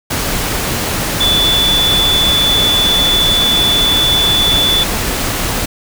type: tone in noise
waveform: sine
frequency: 3469 Hz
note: A7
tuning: 25 cents flat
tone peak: -10 dBFS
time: 1.2-4.84 s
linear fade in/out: 10 ms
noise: pink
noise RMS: -17 dBFS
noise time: 0.1-5.66 s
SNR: +4 dB
effects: none